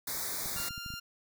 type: band-stop noise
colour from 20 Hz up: white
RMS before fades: -36 dBFS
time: 0.07-0.69 s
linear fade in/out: 5 ms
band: 2300 to 3600 Hz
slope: 96 dB/octave
type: clicks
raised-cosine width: 5 ms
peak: -33 dBFS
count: 8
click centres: 0.459 / 0.563 / 0.601 / 0.708 / 0.779 / 0.862 / 0.904 / 0.939 s
type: tone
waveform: 15% pulse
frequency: 1396.9 Hz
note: F6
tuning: in tune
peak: -33 dBFS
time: 0.56-1 s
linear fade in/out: 10 ms
effects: none